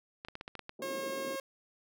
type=clicks; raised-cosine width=0.3 ms; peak=-26 dBFS; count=8; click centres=0.249 / 0.285 / 0.354 / 0.411 / 0.479 / 0.553 / 0.593 / 0.694 s
type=band-pass noise; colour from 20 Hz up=pink; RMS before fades=-44 dBFS; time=0.79-1.36 s; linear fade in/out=5 ms; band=260 to 470 Hz; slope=24 dB/octave
type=tone; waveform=sawtooth; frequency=540 Hz; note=C#5; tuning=45 cents flat; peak=-32 dBFS; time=0.82-1.4 s; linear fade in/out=2 ms
effects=none